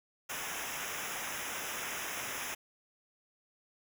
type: noise with comb filter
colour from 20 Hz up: pink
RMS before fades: -39 dBFS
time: 0.29-2.55 s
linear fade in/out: 10 ms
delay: 0.23 ms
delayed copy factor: -0.95
effects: none